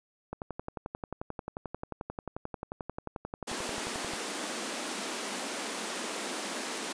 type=click train; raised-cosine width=1 ms; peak=-22 dBFS; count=44; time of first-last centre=0.33-4.135 s; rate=11.3 Hz
type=high-pass noise; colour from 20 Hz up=pink; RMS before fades=-36 dBFS; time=3.47-6.93 s; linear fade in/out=10 ms; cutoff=210 Hz; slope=48 dB/octave
effects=resampled to 22050 Hz